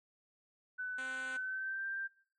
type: tone with pitch glide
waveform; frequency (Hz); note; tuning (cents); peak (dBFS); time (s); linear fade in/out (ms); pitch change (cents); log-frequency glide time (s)
sine; 1500 to 1578.2; F#6 to G6; +23 to +11; -36; 0.78-2.08; 20; +88; 1.29-1.85
type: tone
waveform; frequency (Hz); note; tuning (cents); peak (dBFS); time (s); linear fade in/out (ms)
5% pulse; 261.1; C4; -3; -35; 0.98-1.37; 5
effects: noise-tail reverb RT60 0.5 s tail -19 dB re dry + MP3 48 kbps